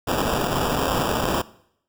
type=noise with sample-and-hold; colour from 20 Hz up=white; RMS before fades=-23 dBFS; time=0.07-1.42 s; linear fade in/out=10 ms; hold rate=2100 Hz; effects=noise-tail reverb RT60 0.7 s tail -20 dB re dry